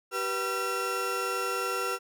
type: tone cluster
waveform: 35% pulse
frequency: 384.8 / 487.4 / 1362 Hz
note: G4 / B4 / F6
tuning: -32 / -23 / -44 cents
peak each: -33 / -33 / -29 dBFS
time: 0.11-1.99 s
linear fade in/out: 50 ms
effects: none